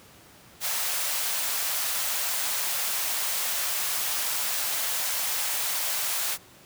white high-pass noise, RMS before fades -28 dBFS, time 0.6-6.38 s, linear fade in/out 50 ms, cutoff 570 Hz, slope 24 dB/octave, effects pink hiss -52 dBFS RMS until 6.65 s + high-pass 80 Hz 12 dB/octave

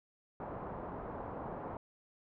white low-pass noise, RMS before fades -43 dBFS, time 0.4-1.77 s, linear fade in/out 2 ms, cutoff 990 Hz, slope 24 dB/octave, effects none

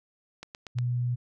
click train, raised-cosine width 0.2 ms, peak -23 dBFS, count 4, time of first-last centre 0.43-0.786 s, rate 8.42 Hz
sine tone, 122.4 Hz, B2, 15 cents flat, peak -25 dBFS, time 0.75-1.16 s, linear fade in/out 20 ms
effects none

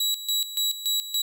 sawtooth tone with tremolo, 3900 Hz, B7, 23 cents flat, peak -19 dBFS, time 0-1.22 s, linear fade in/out 5 ms, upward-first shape square, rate 3.5 Hz, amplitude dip 75%, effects none

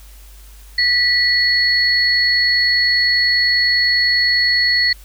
sine tone pair together, 1950 / 4375 Hz, B6 / C#8, -23 / -24 cents, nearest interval octave + major second, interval 1399 cents, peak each -15 dBFS, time 0.78-4.93 s, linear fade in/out 5 ms, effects added 50 Hz sine -38 dBFS peak until 5.04 s + white hiss -47 dBFS RMS until 5.04 s

